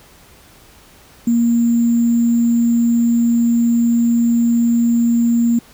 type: tone with sample-and-hold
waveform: sine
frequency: 234.4 Hz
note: A#3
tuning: 10 cents sharp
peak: -11 dBFS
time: 1.27-5.59 s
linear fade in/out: 5 ms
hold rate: 7350 Hz
effects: pink hiss -46 dBFS RMS until 5.73 s